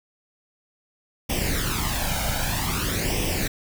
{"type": "noise with flanger", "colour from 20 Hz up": "pink", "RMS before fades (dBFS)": -25, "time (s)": [1.29, 3.48], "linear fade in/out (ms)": 10, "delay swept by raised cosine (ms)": [0.35, 1.35], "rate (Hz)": 0.52, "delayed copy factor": 0.7, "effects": []}